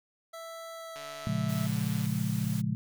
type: tone with pitch glide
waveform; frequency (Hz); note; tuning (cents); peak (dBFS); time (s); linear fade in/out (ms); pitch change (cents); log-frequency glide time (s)
25% pulse; 660 to 655.4; E5 to E5; +2 to -10; -37; 0.33-1.67; 10; -12; 0.73-0.96
type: click train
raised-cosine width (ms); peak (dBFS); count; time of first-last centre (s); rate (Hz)
0.2; -28; 160; 0.96-2.057; 145
type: chord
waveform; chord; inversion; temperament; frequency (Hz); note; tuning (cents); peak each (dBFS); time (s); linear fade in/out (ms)
sine; Bb minor seventh; none; just; 116.54 / 139.85 / 174.81 / 209.8; Bb2 / Db3 / F3 / Ab3; 0 / +16 / +2 / +18; -33; 1.27-2.75; 0
type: noise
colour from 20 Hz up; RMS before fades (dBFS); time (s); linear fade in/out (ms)
white; -44; 1.48-2.62; 20
effects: none